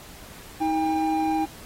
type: tone pair together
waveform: triangle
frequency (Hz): 316.4 / 801.7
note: D#4 / G5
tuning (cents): +29 / +39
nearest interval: octave + major third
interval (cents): 1610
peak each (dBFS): -22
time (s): 0.6-1.46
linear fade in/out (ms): 20
effects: pink hiss -45 dBFS RMS until 1.65 s + AAC 48 kbps